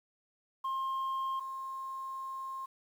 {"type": "tone pair in turn", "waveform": "sine", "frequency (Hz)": [1064, 1064], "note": ["C6", "C6"], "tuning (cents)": [29, 29], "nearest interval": "unison", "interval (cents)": 0, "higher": "neither", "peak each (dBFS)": [-29, -37], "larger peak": "first", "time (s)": [[0.64, 1.4], [1.4, 2.66]], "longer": "second", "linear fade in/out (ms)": 10, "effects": ["tanh soft clip ceiling -31 dBFS", "10-bit"]}